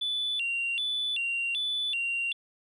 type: tone with vibrato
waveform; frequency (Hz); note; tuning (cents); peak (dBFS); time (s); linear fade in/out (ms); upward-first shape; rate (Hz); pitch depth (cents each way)
sine; 3100; G7; -20; -26; 0.01-2.33; 10; square; 1.3; 200
effects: tanh soft clip ceiling -24 dBFS